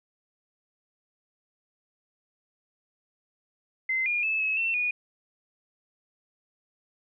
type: tone with pitch steps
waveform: sine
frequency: 2066 / 2424 / 2613 / 2577 / 2695 / 2457 Hz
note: C7 / D#7 / E7 / E7 / E7 / D#7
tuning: -22 / -46 / -16 / -40 / +38 / -22 cents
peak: -24 dBFS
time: 3.89-4.91 s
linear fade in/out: 5 ms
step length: 170 ms
effects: none